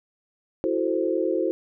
sine chord, F# half-diminished seventh, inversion third, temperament equal, 329.6 / 370 / 440 / 523.3 Hz, E4 / F#4 / A4 / C5, 0 / 0 / 0 / 0 cents, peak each -26 / -26 / -29 / -27 dBFS, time 0.64-1.51 s, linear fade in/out 0 ms, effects none

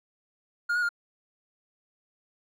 triangle tone with pitch steps, 1420 / 1454 / 1409 Hz, F6 / F#6 / F6, +28 / -31 / +15 cents, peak -22 dBFS, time 0.69-0.891 s, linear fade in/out 10 ms, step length 67 ms, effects none

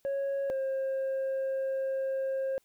sine tone pair in turn, 552 / 534.4 Hz, C#5 / C5, -7 / +36 cents, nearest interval minor second, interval 57 cents, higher first, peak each -26 dBFS, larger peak neither, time 0.05-0.5 / 0.5-2.58 s, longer second, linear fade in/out 0 ms, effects tanh soft clip ceiling -28 dBFS + white hiss -71 dBFS RMS until 2.64 s

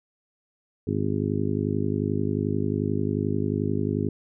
harmonic tone, 51.3 Hz, G#1, 21 cents flat, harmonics 2 / 3 / 4 / 5 / 6 / 7 / 8, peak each -29 / -30 / -31 / -29 / -34 / -32 / -32 dBFS, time 0.87-4.09 s, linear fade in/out 5 ms, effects none

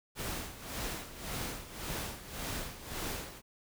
pink noise with tremolo, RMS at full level -37 dBFS, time 0.15-3.42 s, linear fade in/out 50 ms, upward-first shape sine, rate 1.8 Hz, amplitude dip 75%, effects none

